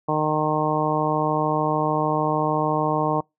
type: harmonic tone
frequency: 153.4 Hz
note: D#3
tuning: 24 cents flat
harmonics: 1 / 2 / 3 / 4 / 5 / 6 / 7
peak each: -27 / -27 / -27 / -27 / -27 / -27 / -27 dBFS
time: 0.08-3.21 s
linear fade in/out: 10 ms
effects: noise-tail reverb RT60 0.2 s tail -26 dB re dry